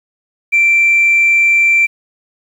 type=tone; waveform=sine; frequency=2349 Hz; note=D7; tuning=in tune; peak=-6 dBFS; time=0.52-1.87 s; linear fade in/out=20 ms; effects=tanh soft clip ceiling -4 dBFS + 7-bit